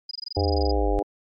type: tone bursts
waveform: sine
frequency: 4935 Hz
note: D#8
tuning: 15 cents flat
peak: -29 dBFS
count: 15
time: 0.09-0.714 s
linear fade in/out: 5 ms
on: 22 ms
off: 21 ms
type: harmonic tone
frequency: 101.3 Hz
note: G#2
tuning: 43 cents flat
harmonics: 3 / 4 / 5 / 6 / 7 / 8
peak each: -29 / -27 / -29 / -33 / -32 / -31 dBFS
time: 0.36-1.03 s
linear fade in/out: 10 ms
type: linear sweep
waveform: sine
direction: down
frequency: 88.3 to 45 Hz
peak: -22 dBFS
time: 0.37-0.99 s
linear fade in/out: 0 ms
effects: MP3 48 kbps